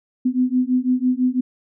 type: beating tone pair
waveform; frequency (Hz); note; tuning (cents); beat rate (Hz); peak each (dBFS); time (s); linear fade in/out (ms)
sine; 250 / 256; B3 / C4; +21 / -38; 6; -19; 0.25-1.41; 10
effects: none